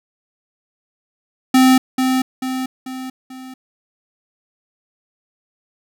square tone with echo, 259.1 Hz, C4, 17 cents flat, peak -9 dBFS, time 1.54-1.78 s, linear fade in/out 5 ms, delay 440 ms, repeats 4, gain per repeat -6 dB, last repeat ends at 3.54 s, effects none

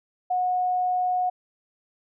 sine tone, 729 Hz, F#5, 26 cents flat, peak -21 dBFS, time 0.3-1.3 s, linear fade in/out 10 ms, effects none

